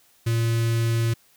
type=tone with notch filter; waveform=square; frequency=115.2 Hz; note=A#2; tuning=20 cents flat; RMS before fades=-22 dBFS; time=0.26-1.14 s; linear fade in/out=10 ms; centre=760 Hz; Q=0.71; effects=white hiss -59 dBFS RMS until 1.36 s

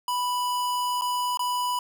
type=tone with dropouts; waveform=square; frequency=987.8 Hz; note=B5; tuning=in tune; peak=-25 dBFS; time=0.08-1.79 s; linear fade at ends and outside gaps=2 ms; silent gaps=1.012-1.019 / 1.373-1.393 s; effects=none

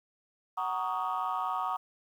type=chord; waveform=sine; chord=D# minor seventh; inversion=first; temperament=just; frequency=746.7 / 933.4 / 1120.1 / 1244.5 Hz; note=F#5 / A#5 / C#6 / D#6; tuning=+16 / +2 / +18 / 0 cents; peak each=-34 dBFS; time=0.57-1.77 s; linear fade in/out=10 ms; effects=tanh soft clip ceiling -23 dBFS + 10-bit

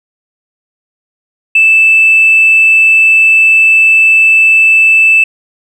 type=tone with tanh clipping; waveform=triangle; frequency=2637 Hz; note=E7; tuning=in tune; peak=-3 dBFS; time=1.55-5.24 s; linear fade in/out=5 ms; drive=4 dB; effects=none

